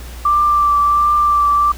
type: tone with vibrato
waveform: sine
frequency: 1174.7 Hz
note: D6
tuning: in tune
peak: -10 dBFS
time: 0.25-1.72 s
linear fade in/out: 5 ms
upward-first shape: triangle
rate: 1.4 Hz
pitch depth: 20 cents each way
effects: added 60 Hz sine -29 dBFS peak until 1.77 s + pink hiss -37 dBFS RMS until 1.77 s